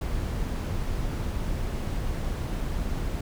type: noise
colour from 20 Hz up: brown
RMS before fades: -29 dBFS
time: 0.01-3.21 s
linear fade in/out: 5 ms
effects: none